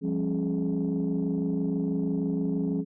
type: tone cluster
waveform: sine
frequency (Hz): 174.6 / 200.8 / 272.4 / 420.5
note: F3 / G3 / C#4 / G#4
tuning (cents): 0 / +42 / -30 / +22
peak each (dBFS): -28 / -30 / -28 / -34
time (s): 0.01-2.85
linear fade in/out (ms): 50
effects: tanh soft clip ceiling -19 dBFS